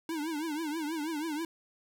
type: tone with vibrato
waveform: square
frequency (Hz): 311.6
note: D#4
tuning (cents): +3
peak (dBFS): -33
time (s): 0.09-1.45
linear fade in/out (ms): 2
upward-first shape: triangle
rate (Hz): 6.2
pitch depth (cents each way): 150
effects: none